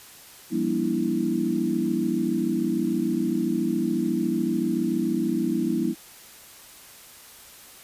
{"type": "tone cluster", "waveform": "sine", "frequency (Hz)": [173.6, 200.5, 240.1, 293.7, 327.7], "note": ["F3", "G3", "B3", "D4", "E4"], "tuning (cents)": [-10, 39, -49, 0, -10], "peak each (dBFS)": [-32, -29, -27, -30, -26], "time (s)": [0.5, 5.95], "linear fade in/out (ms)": 50, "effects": ["white hiss -47 dBFS RMS until 7.83 s", "resampled to 32000 Hz"]}